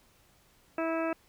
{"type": "harmonic tone", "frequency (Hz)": 326.4, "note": "E4", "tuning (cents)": -17, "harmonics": [1, 2, 3, 4, 5, 6, 7, 8], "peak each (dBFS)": [-32, -32, -41, -38, -42, -49, -47, -43], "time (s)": [0.78, 1.13], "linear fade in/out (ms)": 2, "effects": ["pink hiss -64 dBFS RMS until 1.28 s"]}